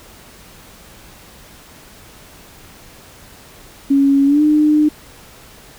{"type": "tone with pitch glide", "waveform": "sine", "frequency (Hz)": [277.2, 302.3], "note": ["C#4", "D#4"], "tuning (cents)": [0, -50], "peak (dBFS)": -9, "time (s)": [3.9, 4.89], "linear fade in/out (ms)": 10, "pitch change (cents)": 150, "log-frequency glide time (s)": [4.26, 4.42], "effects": ["pink hiss -42 dBFS RMS until 5.78 s"]}